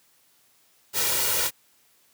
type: noise with comb filter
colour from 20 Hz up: white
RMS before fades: -24 dBFS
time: 0.93-1.51 s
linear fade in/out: 50 ms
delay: 2.1 ms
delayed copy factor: +0.65
effects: white hiss -62 dBFS RMS until 2.13 s + high-pass 80 Hz 12 dB/octave